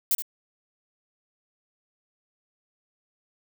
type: noise with echo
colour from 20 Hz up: violet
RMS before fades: -22 dBFS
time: 0.11-0.15 s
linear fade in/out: 2 ms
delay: 72 ms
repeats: 1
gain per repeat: -10 dB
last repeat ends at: 0.222 s
effects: none